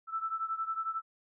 sine beating tone pair, 1318.5 / 1329.5 Hz, E6 / E6, 0 / +14 cents, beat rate 11 Hz, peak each -34 / -37 dBFS, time 0.07-1.02 s, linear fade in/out 50 ms, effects none

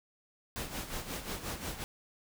pink noise with tremolo, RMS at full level -37 dBFS, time 0.56-1.84 s, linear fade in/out 0 ms, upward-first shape sine, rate 5.6 Hz, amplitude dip 65%, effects none

